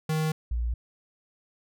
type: tone pair in turn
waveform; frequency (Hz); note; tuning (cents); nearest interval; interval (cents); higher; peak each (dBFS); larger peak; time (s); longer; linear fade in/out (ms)
square / sine; 156.7 / 58.7; D#3 / A#1; +13 / +13; octave + perfect fourth; 1700; first; -25 / -25; neither; 0.09-0.32 / 0.51-0.74; neither; 5
effects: none